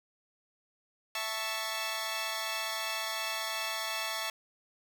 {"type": "chord", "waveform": "10% pulse", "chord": "A major", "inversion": "second", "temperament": "equal", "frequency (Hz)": [659.3, 880, 1108.7], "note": ["E5", "A5", "C#6"], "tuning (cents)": [0, 0, 0], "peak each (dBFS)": -29, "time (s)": [1.15, 4.3], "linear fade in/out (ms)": 2, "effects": []}